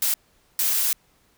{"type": "noise bursts at uneven times", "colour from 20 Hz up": "blue", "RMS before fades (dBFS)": -22, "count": 2, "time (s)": [[0.02, 0.14], [0.59, 0.93]], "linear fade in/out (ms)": 2, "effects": ["pink hiss -62 dBFS RMS until 1.37 s"]}